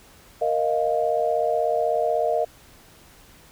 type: chord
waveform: sine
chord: Bb suspended fourth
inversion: none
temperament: equal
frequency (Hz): 466.2 / 622.3 / 698.5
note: Bb4 / Eb5 / F5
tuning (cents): 0 / 0 / 0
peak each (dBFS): -25 / -23 / -24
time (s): 0.41-2.45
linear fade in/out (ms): 10
effects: pink hiss -51 dBFS RMS until 3.51 s